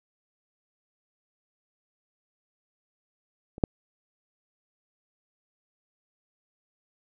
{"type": "clicks", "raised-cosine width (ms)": 2, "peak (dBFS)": [-27, -6], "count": 2, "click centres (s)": [3.581, 3.638], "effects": []}